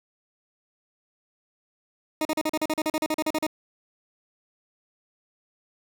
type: tone bursts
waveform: 20% pulse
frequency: 310.7 Hz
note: D#4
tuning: 2 cents flat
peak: -18 dBFS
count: 16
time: 2.21-3.467 s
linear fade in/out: 2 ms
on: 42 ms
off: 39 ms
effects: none